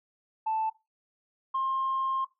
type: tone pair in turn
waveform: sine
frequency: 880 / 1063.1 Hz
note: A5 / C6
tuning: 0 / +27 cents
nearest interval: minor third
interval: 327 cents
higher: second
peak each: -25 dBFS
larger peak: neither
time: 0.46-0.7 / 1.54-2.25 s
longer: second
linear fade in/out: 10 ms
effects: noise-tail reverb RT60 0.2 s tail -17 dB re dry + tanh soft clip ceiling -22 dBFS